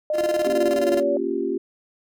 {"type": "tone with pitch glide", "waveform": "sine", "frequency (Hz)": [609, 571.5], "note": ["D#5", "D5"], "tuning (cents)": [-37, -47], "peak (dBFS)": -20, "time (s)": [0.1, 1.17], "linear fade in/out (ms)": 2, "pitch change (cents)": -110, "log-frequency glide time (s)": [0.43, 0.89]}
{"type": "tone with tremolo", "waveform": "30% pulse", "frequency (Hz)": 345.6, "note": "F4", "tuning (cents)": -18, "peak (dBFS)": -20, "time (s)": [0.13, 1.03], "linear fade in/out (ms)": 50, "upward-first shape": "square", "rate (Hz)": 19, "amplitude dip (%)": 75}
{"type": "chord", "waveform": "sine", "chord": "G half-diminished seventh", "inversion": "first", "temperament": "equal", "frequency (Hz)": [233.1, 277.2, 349.2, 392], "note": ["Bb3", "Db4", "F4", "G4"], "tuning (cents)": [0, 0, 0, 0], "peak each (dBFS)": [-32, -28, -26, -26], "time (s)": [0.45, 1.58], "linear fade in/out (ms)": 10}
{"effects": []}